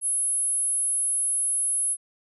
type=tone; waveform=sine; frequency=10640 Hz; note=E9; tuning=15 cents sharp; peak=-22 dBFS; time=0.01-1.97 s; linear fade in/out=50 ms; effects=none